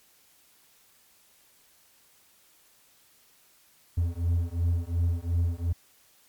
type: beating tone pair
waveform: triangle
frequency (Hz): 84.1 / 86.9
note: E2 / F2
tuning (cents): +35 / -8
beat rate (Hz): 2.8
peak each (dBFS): -25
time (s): 3.97-5.73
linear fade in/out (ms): 10
effects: white hiss -61 dBFS RMS until 6.28 s + MP3 96 kbps